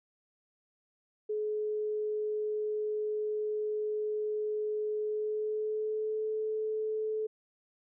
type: tone with pitch glide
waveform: sine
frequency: 425.3 to 433.7 Hz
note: G#4 to A4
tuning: +41 to -25 cents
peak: -30 dBFS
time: 1.29-7.27 s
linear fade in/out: 10 ms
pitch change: +34 cents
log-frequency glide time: 5.02-6.26 s
effects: none